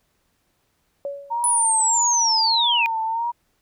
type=tone with exponential decay; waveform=sine; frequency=563 Hz; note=C#5; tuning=27 cents sharp; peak=-23 dBFS; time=1.05-1.56 s; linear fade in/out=1 ms; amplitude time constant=110 ms
type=tone with vibrato; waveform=sine; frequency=920 Hz; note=A#5; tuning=23 cents flat; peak=-21 dBFS; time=1.3-3.32 s; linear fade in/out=20 ms; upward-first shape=sine; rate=1.6 Hz; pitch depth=63 cents each way
type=linear sweep; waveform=sine; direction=down; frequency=10080 to 2397 Hz; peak=-17 dBFS; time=1.44-2.86 s; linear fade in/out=0 ms
effects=pink hiss -68 dBFS RMS until 3.61 s